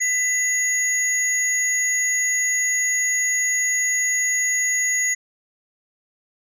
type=tone pair together; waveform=sine; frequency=2000 / 6715 Hz; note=B6 / G#8; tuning=+21 / +18 cents; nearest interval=octave + major sixth; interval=2097 cents; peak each=-19 dBFS; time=0-5.15 s; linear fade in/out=20 ms; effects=tanh soft clip ceiling -15 dBFS